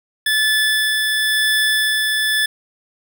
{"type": "tone with tremolo", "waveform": "25% pulse", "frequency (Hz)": 1736, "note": "A6", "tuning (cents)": -24, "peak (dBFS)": -10, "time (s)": [0.26, 2.46], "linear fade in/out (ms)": 5, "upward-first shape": "sine", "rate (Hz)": 0.95, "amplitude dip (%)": 25, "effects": []}